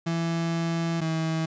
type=tone pair in turn; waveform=35% pulse; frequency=166.6 / 161.11 Hz; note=E3 / E3; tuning=+19 / -39 cents; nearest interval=minor second; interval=58 cents; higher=first; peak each=-23 dBFS; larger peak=neither; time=0.06-1.01 / 1.01-1.46 s; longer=first; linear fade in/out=10 ms; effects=resampled to 16000 Hz